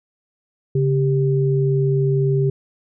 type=tone pair together; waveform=sine; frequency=139.16 / 393.6 Hz; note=C#3 / G4; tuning=+7 / +7 cents; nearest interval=octave + tritone; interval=1800 cents; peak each=-16 / -20 dBFS; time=0.75-2.5 s; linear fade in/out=5 ms; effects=none